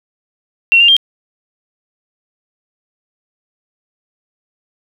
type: tone with pitch steps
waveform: sine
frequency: 2730 / 2796 / 3190 Hz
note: F7 / F7 / G7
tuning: -40 / +1 / +30 cents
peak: -5 dBFS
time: 0.72-0.966 s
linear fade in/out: 0 ms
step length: 82 ms
effects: 7-bit